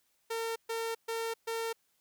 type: tone bursts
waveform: sawtooth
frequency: 455.2 Hz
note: A#4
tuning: 41 cents flat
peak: -29 dBFS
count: 4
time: 0.3-1.73 s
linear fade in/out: 10 ms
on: 260 ms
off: 130 ms
effects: white hiss -74 dBFS RMS until 2 s